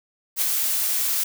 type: noise with ADSR envelope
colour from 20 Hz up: blue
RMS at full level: -20 dBFS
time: 0.36-1.24 s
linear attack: 56 ms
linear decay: 7 ms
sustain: -3 dB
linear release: 8 ms
effects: none